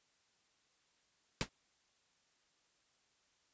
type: noise with exponential decay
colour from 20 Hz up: pink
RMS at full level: -30 dBFS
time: 1.41-1.49 s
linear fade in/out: 0 ms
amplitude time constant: 16 ms
effects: white hiss -75 dBFS RMS until 3.53 s + resampled to 16000 Hz